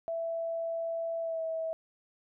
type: tone with pitch glide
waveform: sine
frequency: 663 to 648.6 Hz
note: E5 to E5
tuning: +10 to -28 cents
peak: -31 dBFS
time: 0.08-1.73 s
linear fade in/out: 0 ms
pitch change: -38 cents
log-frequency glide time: 1.21-1.42 s
effects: none